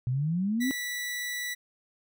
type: exponential sweep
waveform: sine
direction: up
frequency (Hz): 120.4 to 273.1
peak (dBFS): -25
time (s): 0.07-0.71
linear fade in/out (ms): 0
type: tone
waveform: sawtooth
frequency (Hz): 1961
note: B6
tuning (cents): -13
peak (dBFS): -28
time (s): 0.6-1.55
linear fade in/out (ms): 20
effects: none